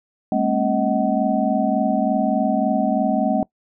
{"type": "tone cluster", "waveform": "sine", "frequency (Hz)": [204.3, 227.7, 269.9, 629, 750], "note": ["G#3", "A#3", "C#4", "D#5", "F#5"], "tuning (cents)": [-28, -40, -46, 19, 23], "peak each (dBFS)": -23, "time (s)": [0.32, 3.43], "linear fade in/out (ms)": 2, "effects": ["noise-tail reverb RT60 0.1 s tail -22 dB re dry"]}